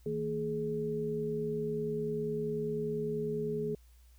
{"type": "tone cluster", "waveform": "sine", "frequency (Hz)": [157.1, 227.2, 421.5], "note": ["D#3", "A#3", "G#4"], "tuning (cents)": [17, -44, 26], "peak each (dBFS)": [-38, -39, -33], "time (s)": [0.06, 3.75], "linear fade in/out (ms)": 2, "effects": ["added 60 Hz sine -56 dBFS peak until 4.18 s", "white hiss -69 dBFS RMS until 4.18 s"]}